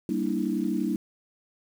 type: chord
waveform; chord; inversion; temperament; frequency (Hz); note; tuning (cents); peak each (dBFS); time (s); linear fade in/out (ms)
sine; E half-diminished seventh; first; equal with one note detuned; 196 / 233.1 / 293.7 / 325.3; G3 / Bb3 / D4 / E4; 0 / 0 / 0 / -23; -30; 0.09-0.96; 2
effects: 8-bit